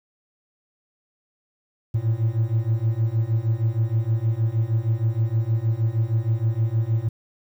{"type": "beating tone pair", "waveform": "triangle", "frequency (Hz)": [109.3, 115.7], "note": ["A2", "A#2"], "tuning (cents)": [-11, -13], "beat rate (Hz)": 6.4, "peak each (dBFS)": [-21, -20], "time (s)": [1.94, 7.09], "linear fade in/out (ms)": 10, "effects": ["9-bit"]}